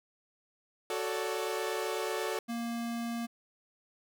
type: chord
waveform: sawtooth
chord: D major seventh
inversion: first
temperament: equal with one note detuned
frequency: 370 / 440 / 559.2 / 587.3 Hz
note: F#4 / A4 / C#5 / D5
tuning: 0 / 0 / +15 / 0 cents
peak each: -33 / -31 / -37 / -37 dBFS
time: 0.9-2.39 s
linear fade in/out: 2 ms
type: tone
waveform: square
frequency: 233.8 Hz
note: A#3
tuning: 5 cents sharp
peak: -34 dBFS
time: 2.48-3.27 s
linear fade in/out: 20 ms
effects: none